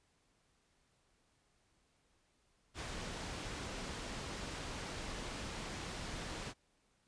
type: low-pass noise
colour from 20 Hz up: pink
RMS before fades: -44 dBFS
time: 2.74-6.54 s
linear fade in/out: 50 ms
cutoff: 7200 Hz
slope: 12 dB/octave
effects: pink hiss -75 dBFS RMS until 7.07 s + resampled to 22050 Hz